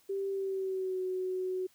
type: tone with pitch glide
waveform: sine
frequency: 392 to 370.9 Hz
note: G4 to F#4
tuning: 0 to +4 cents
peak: -31 dBFS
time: 0.09-1.67 s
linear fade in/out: 10 ms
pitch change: -96 cents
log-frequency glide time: 0.29-1.01 s
effects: white hiss -66 dBFS RMS until 1.74 s